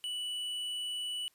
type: tone with tanh clipping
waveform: sine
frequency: 2960 Hz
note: F#7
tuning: in tune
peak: -36 dBFS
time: 0.04-1.28 s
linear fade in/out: 0 ms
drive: 9 dB
effects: white hiss -70 dBFS RMS until 1.34 s + resampled to 32000 Hz